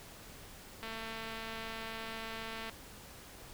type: click train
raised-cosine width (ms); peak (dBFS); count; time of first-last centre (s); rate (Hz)
0.3; -27; 419; 0.83-2.696; 224
effects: pink hiss -52 dBFS RMS until 3.53 s